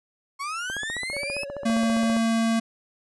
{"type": "linear sweep", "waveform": "35% pulse", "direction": "up", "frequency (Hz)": [1081, 2637], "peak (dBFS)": -27, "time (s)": [0.39, 1.45], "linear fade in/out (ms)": 20}
{"type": "click train", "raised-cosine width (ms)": 1, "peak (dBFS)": -22, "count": 23, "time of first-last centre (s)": [0.7, 2.167], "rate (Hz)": 15}
{"type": "tone with vibrato", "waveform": "triangle", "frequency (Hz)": 566, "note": "C#5", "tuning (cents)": 36, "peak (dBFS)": -31, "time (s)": [1.13, 2.17], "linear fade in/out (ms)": 0, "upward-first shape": "triangle", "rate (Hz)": 14, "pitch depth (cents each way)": 63}
{"type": "tone", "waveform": "square", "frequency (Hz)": 226.9, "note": "A#3", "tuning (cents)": -47, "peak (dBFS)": -21, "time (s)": [1.65, 2.6], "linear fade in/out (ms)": 10}
{"effects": ["resampled to 24000 Hz"]}